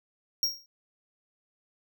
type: tone with exponential decay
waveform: square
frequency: 5588 Hz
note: F8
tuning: in tune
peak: -21 dBFS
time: 0.43-0.66 s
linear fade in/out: 1 ms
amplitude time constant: 48 ms
effects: none